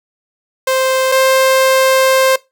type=tone pair in turn; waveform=sawtooth; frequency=523.3 / 526.6 Hz; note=C5 / C5; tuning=0 / +11 cents; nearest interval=unison; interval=11 cents; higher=second; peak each=-8 / -5 dBFS; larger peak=second; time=0.67-1.12 / 1.12-2.36 s; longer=second; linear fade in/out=5 ms; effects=noise-tail reverb RT60 0.2 s tail -20 dB re dry